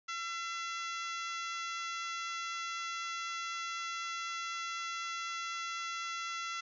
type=harmonic tone; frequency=676 Hz; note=E5; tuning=43 cents sharp; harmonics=2 / 3 / 4 / 5 / 6 / 7 / 8 / 9 / 10; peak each=-39 / -44 / -46 / -47 / -51 / -53 / -54 / -50 / -57 dBFS; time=0.08-6.61 s; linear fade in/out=10 ms; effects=none